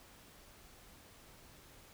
silence, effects pink hiss -59 dBFS RMS until 1.93 s

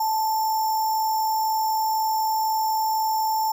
sine tone with sample-and-hold, 878 Hz, A5, 4 cents flat, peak -20 dBFS, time 0-3.52 s, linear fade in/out 5 ms, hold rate 6300 Hz, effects none

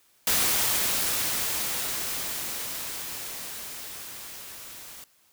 white noise with level ramp, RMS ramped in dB -23 to -44 dBFS, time 0.27-5.04 s, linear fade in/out 2 ms, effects white hiss -63 dBFS RMS until 5.32 s

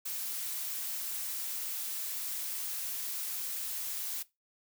blue noise, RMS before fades -37 dBFS, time 0.05-4.23 s, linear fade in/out 10 ms, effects noise-tail reverb RT60 0.2 s tail -18 dB re dry

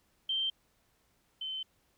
sine tone pair in turn, 3136 / 3073 Hz, G7 / G7, 0 / -35 cents, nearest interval unison, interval 35 cents, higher first, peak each -29 / -35 dBFS, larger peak first, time 0.29-0.5 / 1.41-1.63 s, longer second, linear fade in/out 5 ms, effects pink hiss -72 dBFS RMS until 1.97 s

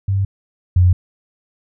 sine tone pair in turn, 97.8 / 89.89 Hz, G2 / F#2, -4 / -50 cents, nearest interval minor second, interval 146 cents, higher first, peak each -14 / -8 dBFS, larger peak second, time 0.08-0.25 / 0.76-0.93 s, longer neither, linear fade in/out 5 ms, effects none

